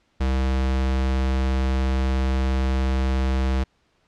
square tone, 65.5 Hz, C2, 2 cents sharp, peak -20 dBFS, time 0.2-3.64 s, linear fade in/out 10 ms, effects pink hiss -65 dBFS RMS until 4.07 s + low-pass 5000 Hz 12 dB/octave

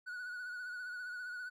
triangle tone with vibrato, 1470 Hz, F#6, 12 cents flat, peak -39 dBFS, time 0.06-1.5 s, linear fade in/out 20 ms, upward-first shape sine, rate 15 Hz, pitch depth 40 cents each way, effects none

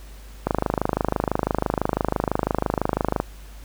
click train, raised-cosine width 1 ms, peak -6 dBFS, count 72, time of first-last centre 0.47-3.201 s, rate 26 Hz, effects added 50 Hz sine -39 dBFS peak until 3.64 s + pink hiss -49 dBFS RMS until 3.64 s

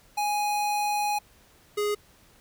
square tone pair in turn, 830.6 / 415.3 Hz, G#5 / G#4, 0 / 0 cents, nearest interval octave, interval 1200 cents, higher first, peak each -25 dBFS, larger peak neither, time 0.17-1.19 / 1.77-1.95 s, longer first, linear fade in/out 10 ms, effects pink hiss -58 dBFS RMS until 2.4 s

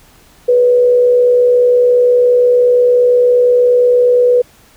sine tone with frequency modulation, 491.4 Hz, B4, 9 cents flat, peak -6 dBFS, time 0.48-4.42 s, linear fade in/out 10 ms, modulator 68.6 Hz, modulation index 0.25, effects pink hiss -46 dBFS RMS until 4.76 s

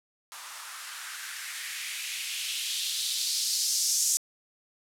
violet noise with band-pass filter sweep, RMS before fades -31 dBFS, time 0.32-4.17 s, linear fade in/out 0 ms, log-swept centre 1000 to 6500 Hz, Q 2.5, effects low-pass 12000 Hz 12 dB/octave

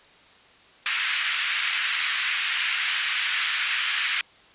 white band-pass noise, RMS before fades -26 dBFS, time 0.86-4.21 s, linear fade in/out 0 ms, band 1500 to 3200 Hz, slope 24 dB/octave, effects white hiss -53 dBFS RMS until 4.54 s + resampled to 8000 Hz

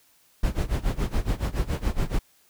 brown noise with tremolo, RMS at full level -22 dBFS, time 0.43-2.19 s, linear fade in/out 5 ms, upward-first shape sine, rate 7.1 Hz, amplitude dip 90%, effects white hiss -61 dBFS RMS until 2.49 s

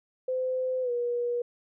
sine tone with pitch glide, 513 to 481.4 Hz, C5 to B4, -34 to -44 cents, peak -26 dBFS, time 0.28-1.42 s, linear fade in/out 5 ms, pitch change -110 cents, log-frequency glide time 0.82-0.91 s, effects none

